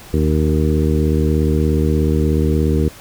harmonic tone with a mistuned harmonic, 76.8 Hz, D#2, 22 cents flat, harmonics 1 / 2 / 3 / 4 / 5 / 6, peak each -16 / -19 / -21 / -22 / -23 / -24 dBFS, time 0.13-2.89 s, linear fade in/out 10 ms, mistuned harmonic 6, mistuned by +15 cents, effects pink hiss -39 dBFS RMS until 3 s

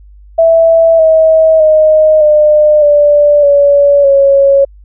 sine tone with pitch steps, 658 / 639.3 / 621.1 / 603.4 / 586.2 / 569.5 / 553.3 Hz, E5 / D#5 / D#5 / D5 / D5 / C#5 / C#5, -3 / +47 / -3 / +47 / -3 / +47 / -3 cents, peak -3 dBFS, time 0.38-4.65 s, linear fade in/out 10 ms, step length 610 ms, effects added 50 Hz sine -34 dBFS peak until 4.84 s

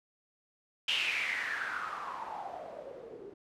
blue noise with low-pass filter sweep, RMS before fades -37 dBFS, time 0.88-3.34 s, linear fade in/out 5 ms, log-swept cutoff 3000 to 360 Hz, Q 6.9, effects none

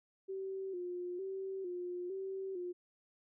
sine tone with vibrato, 370 Hz, F#4, in tune, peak -38 dBFS, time 0.28-2.73 s, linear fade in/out 20 ms, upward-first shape square, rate 1.1 Hz, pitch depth 66 cents each way, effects none

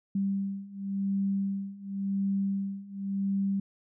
sine beating tone pair, 196 / 196.92 Hz, G3 / G3, 0 / +8 cents, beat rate 0.92 Hz, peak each -32 / -30 dBFS, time 0.15-3.6 s, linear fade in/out 5 ms, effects none

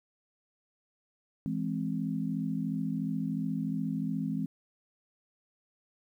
sine chord, E augmented, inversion none, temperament equal, 164.81 / 207.7 / 261.6 Hz, E3 / G#3 / B#3, 0 / 0 / 0 cents, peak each -34 dBFS, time 1.46-4.46 s, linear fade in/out 0 ms, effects 11-bit

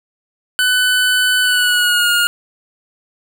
25% pulse tone with pitch glide, 1500 to 1423.2 Hz, F#6 to F6, +23 to +32 cents, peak -8 dBFS, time 0.59-2.27 s, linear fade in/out 0 ms, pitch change -91 cents, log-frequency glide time 1.42-2.11 s, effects none

